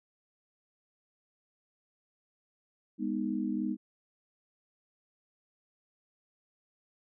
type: chord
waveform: sine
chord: G# minor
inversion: none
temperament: equal with one note detuned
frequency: 204.7 / 246.9 / 311.1 Hz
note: G#3 / B3 / D#4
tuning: -25 / 0 / 0 cents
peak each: -34 dBFS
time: 2.98-3.77 s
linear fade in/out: 50 ms
effects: none